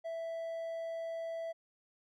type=tone; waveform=triangle; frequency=660 Hz; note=E5; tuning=2 cents sharp; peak=-35 dBFS; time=0.04-1.53 s; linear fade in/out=20 ms; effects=none